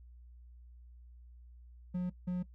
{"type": "tone bursts at uneven times", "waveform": "triangle", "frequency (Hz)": 180, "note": "F#3", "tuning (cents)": -47, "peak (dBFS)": -30, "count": 2, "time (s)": [[1.94, 2.1], [2.27, 2.43]], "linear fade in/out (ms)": 10, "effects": ["noise-tail reverb RT60 0.1 s tail -20 dB re dry", "added 60 Hz sine -52 dBFS peak until 2.54 s"]}